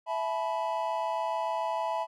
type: chord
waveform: triangle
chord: E suspended fourth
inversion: none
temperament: equal with one note detuned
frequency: 659.3 / 860.9 / 987.8 Hz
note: E5 / A5 / B5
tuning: 0 / -38 / 0 cents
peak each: -31 dBFS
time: 0.06-2.07 s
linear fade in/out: 50 ms
effects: none